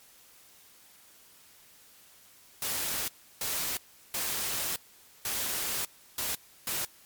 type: noise bursts at uneven times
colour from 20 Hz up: white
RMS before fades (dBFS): -32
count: 6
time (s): 2.62-3.08 / 3.41-3.77 / 4.14-4.76 / 5.25-5.85 / 6.18-6.35 / 6.67-6.85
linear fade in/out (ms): 2
effects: white hiss -57 dBFS RMS until 7.05 s + MP3 96 kbps